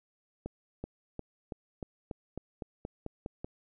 accelerating click train, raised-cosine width 2 ms, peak -24 dBFS, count 12, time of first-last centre 0.46-3.445 s, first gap 380 ms, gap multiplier 0.93, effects none

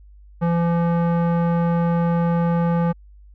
square tone with low-pass filter, 170 Hz, F3, 46 cents flat, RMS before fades -19 dBFS, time 0.41-2.93 s, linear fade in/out 20 ms, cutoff 1100 Hz, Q 1.2, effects added 50 Hz sine -43 dBFS peak until 3.34 s

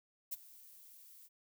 violet noise with ADSR envelope, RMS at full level -38 dBFS, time 0.31-1.29 s, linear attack 19 ms, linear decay 25 ms, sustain -20 dB, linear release 34 ms, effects none

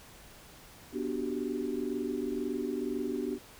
sine chord, G major seventh, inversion first, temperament equal, 246.9 / 293.7 / 370 / 392 Hz, B3 / D4 / F#4 / G4, 0 / 0 / 0 / 0 cents, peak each -36 / -36 / -37 / -37 dBFS, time 0.92-3.39 s, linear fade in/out 50 ms, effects pink hiss -53 dBFS RMS until 3.59 s

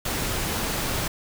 pink noise, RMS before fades -27 dBFS, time 0.05-1.08 s, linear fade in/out 5 ms, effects none

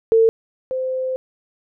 sine tone pair in turn, 450.3 / 517.7 Hz, A4 / C5, +40 / -18 cents, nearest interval major second, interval 242 cents, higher second, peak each -10 / -20 dBFS, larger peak first, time 0.12-0.29 / 0.71-1.16 s, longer second, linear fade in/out 0 ms, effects none

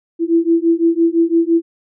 sine beating tone pair, 330.6 / 336.5 Hz, E4 / E4, +5 / +36 cents, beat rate 5.9 Hz, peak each -14 dBFS, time 0.19-1.62 s, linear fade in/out 50 ms, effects none

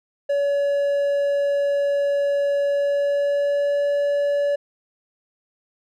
triangle tone with pitch glide, 567 to 572.6 Hz, C#5 to D5, +39 to -44 cents, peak -16 dBFS, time 0.29-4.56 s, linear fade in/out 10 ms, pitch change +17 cents, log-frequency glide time 2.64-3.85 s, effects none

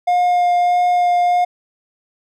triangle tone with vibrato, 711 Hz, F5, 31 cents sharp, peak -10 dBFS, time 0.07-1.45 s, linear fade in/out 10 ms, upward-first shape sine, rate 1.6 Hz, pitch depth 9 cents each way, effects none

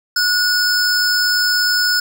square tone pair together, 1460 / 5203 Hz, F#6 / E8, -24 / -23 cents, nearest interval octave + minor seventh, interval 2201 cents, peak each -17 dBFS, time 0.16-2 s, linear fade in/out 5 ms, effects none

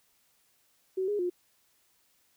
sine tone with pitch steps, 377 / 413.1 / 356.2 Hz, F#4 / G#4 / F4, +32 / -9 / +34 cents, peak -27 dBFS, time 0.97-1.3 s, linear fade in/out 10 ms, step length 110 ms, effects white hiss -69 dBFS RMS until 2.36 s

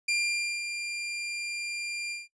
sawtooth tone with ADSR envelope, 2390 Hz, D7, 30 cents sharp, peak -21 dBFS, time 0.08-2.28 s, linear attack 7 ms, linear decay 530 ms, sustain -8 dB, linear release 170 ms, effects noise-tail reverb RT60 0.1 s tail -17 dB re dry + resampled to 22050 Hz

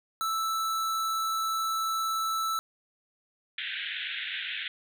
square tone, 1318.5 Hz, E6, in tune, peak -28 dBFS, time 0.21-2.59 s, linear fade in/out 0 ms
white band-pass noise, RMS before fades -35 dBFS, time 3.58-4.68 s, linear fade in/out 2 ms, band 1500 to 3700 Hz, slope 96 dB/octave
effects none

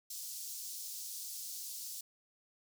pink high-pass noise, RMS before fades -44 dBFS, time 0.1-2.01 s, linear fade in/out 5 ms, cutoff 4900 Hz, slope 24 dB/octave, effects none

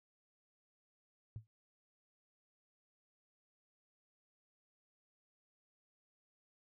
sine tone with exponential decay, 110 Hz, A2, in tune, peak -38 dBFS, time 1.36-1.47 s, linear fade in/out 0 ms, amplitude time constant 22 ms, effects tanh soft clip ceiling -35 dBFS

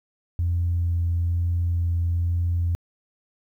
sine tone with vibrato, 85.9 Hz, F2, 28 cents flat, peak -19 dBFS, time 0.39-2.75 s, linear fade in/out 0 ms, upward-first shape sine, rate 1.1 Hz, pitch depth 10 cents each way, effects tanh soft clip ceiling -16 dBFS + 10-bit

